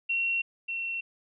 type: tone pair in turn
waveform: sine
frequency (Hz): 2731 / 2717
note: F7 / F7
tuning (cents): -39 / -48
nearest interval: unison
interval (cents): 9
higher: first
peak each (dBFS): -25 / -30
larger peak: first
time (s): 0.09-0.42 / 0.68-1.01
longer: neither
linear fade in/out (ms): 10
effects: none